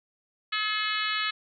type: harmonic tone with a mistuned harmonic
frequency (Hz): 427.9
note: A4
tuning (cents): -48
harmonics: 3 / 4 / 5 / 6 / 7 / 8 / 9 / 10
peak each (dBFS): -32 / -33 / -34 / -35 / -35 / -36 / -37 / -37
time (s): 0.52-1.31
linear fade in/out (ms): 10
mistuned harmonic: 8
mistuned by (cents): -16
effects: none